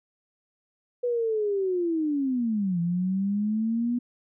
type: linear two-way sweep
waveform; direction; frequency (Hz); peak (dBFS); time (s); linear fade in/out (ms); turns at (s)
sine; down then up; 493.9 to 168.5 to 244.8; -23; 1.03-3.99; 10; 2.8
effects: none